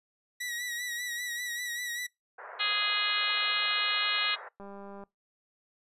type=tone with vibrato; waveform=sawtooth; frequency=1932 Hz; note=B6; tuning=39 cents flat; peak=-30 dBFS; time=0.4-2.07 s; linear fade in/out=10 ms; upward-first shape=sine; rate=5.1 Hz; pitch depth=44 cents each way
type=band-pass noise; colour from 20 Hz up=white; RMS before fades=-45 dBFS; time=2.38-4.49 s; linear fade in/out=10 ms; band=450 to 1800 Hz; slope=48 dB/octave
type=harmonic tone; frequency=415.3 Hz; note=G#4; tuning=in tune; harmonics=3 / 4 / 5 / 6 / 7 / 8 / 9 / 10; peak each=-35 / -35 / -35 / -35 / -35 / -35 / -35 / -35 dBFS; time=2.59-4.36 s; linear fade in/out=20 ms
type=click train; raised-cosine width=1 ms; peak=-33 dBFS; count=88; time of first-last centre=4.6-5.037 s; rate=199 Hz
effects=noise-tail reverb RT60 0.2 s tail -24 dB re dry + resampled to 32000 Hz